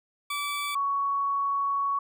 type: tone pair in turn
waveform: 20% pulse / sine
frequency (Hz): 1155 / 1116.9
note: D6 / C#6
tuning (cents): -29 / +13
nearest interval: minor second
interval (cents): 58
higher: first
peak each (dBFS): -24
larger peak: neither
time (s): 0.3-0.75 / 0.75-1.99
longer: second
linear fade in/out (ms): 5
effects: none